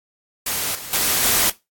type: noise with level steps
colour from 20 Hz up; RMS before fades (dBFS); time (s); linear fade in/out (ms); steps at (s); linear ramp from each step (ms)
white; -23 / -33 / -19 / -17; 0.46-1.5; 5; 0.75 / 0.93 / 1.23; 2
effects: noise-tail reverb RT60 0.2 s tail -17 dB re dry + AAC 64 kbps